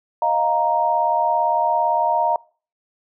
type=chord; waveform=sine; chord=Eb suspended second; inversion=none; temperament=just; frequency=622.3 / 700 / 933.4 Hz; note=Eb5 / F5 / Bb5; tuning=0 / +4 / +2 cents; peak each=-23 / -21 / -18 dBFS; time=0.22-2.36 s; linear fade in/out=2 ms; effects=noise-tail reverb RT60 0.4 s tail -24 dB re dry